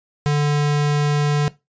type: tone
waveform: square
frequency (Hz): 146.83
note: D3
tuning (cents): 0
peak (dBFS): -16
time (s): 0.26-1.48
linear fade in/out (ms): 0
effects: noise-tail reverb RT60 0.2 s tail -18 dB re dry + resampled to 16000 Hz